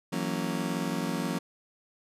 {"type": "chord", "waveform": "35% pulse", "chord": "F# dominant seventh", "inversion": "third", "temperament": "just", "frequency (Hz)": [166.5, 185, 231.2, 277.5], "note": ["E3", "F#3", "A#3", "C#4"], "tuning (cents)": [18, 0, -14, 2], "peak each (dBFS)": -33, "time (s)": [0.12, 1.39], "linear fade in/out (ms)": 10, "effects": ["resampled to 32000 Hz"]}